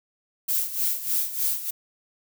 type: noise with tremolo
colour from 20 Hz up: violet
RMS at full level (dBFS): -23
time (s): 0.48-1.71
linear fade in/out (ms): 10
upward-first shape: sine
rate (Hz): 3.3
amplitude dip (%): 75
effects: none